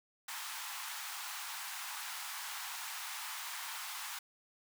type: high-pass noise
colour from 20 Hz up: pink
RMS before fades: -43 dBFS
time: 0.28-4.19 s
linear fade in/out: 5 ms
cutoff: 830 Hz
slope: 48 dB/octave
effects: none